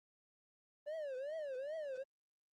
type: tone with vibrato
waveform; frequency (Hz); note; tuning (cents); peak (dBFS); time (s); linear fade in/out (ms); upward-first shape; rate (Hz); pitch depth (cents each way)
triangle; 573; D5; -43; -38; 0.86-2.04; 20; triangle; 2.5; 240
effects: Opus 32 kbps